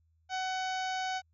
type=harmonic tone with a mistuned harmonic; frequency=750 Hz; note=F#5; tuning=23 cents sharp; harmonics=1 / 2 / 3 / 4 / 5 / 6 / 7 / 8 / 9; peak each=-33 / -39 / -43 / -45 / -47 / -49 / -50 / -51 / -52 dBFS; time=0.29-1.22 s; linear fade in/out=50 ms; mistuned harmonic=9; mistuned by=-19 cents; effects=added 81 Hz sine -67 dBFS peak until 1.33 s